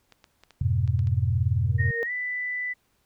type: clicks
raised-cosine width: 0.2 ms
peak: -31 dBFS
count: 7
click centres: 0.123 / 0.242 / 0.436 / 0.507 / 0.877 / 0.992 / 1.072 s
type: chord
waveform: sine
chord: F diminished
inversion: none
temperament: just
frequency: 87.31 / 104.77 / 125.72 Hz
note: F2 / Ab2 / Cb3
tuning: 0 / +16 / +31 cents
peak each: -25 dBFS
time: 0.61-1.91 s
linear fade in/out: 5 ms
type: tone with exponential growth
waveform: sine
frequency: 466.2 Hz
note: A#4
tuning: in tune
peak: -24 dBFS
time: 1.64-2.03 s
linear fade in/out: 0 ms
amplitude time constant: 84 ms
type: tone with pitch glide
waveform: sine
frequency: 1855 to 1988.1 Hz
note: A#6 to B6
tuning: -9 to +11 cents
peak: -27 dBFS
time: 1.78-2.74 s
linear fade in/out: 20 ms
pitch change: +120 cents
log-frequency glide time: 2.05-2.11 s
effects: pink hiss -69 dBFS RMS until 3.05 s